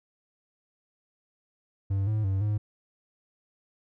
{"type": "tone with pitch steps", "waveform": "triangle", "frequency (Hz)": [97.8, 107.8, 96.4, 105.2], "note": ["G2", "A2", "G2", "G#2"], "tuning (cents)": [-4, -35, -28, 23], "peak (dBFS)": -22, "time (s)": [1.9, 2.58], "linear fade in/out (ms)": 10, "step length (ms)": 170, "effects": []}